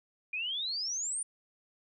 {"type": "exponential sweep", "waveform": "sine", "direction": "up", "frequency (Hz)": [2400, 9330], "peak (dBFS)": -32, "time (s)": [0.33, 1.23], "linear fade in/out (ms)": 5, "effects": []}